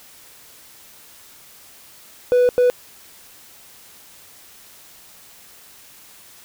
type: tone bursts at uneven times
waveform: triangle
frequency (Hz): 493.9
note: B4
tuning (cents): 0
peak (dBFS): -9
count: 2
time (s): 2.32-2.49 / 2.58-2.7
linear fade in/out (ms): 0
effects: tanh soft clip ceiling -5 dBFS + white hiss -46 dBFS RMS until 6.44 s